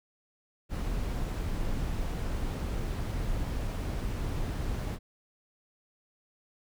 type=noise; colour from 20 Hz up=brown; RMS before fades=-32 dBFS; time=0.69-4.99 s; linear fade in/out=50 ms; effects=none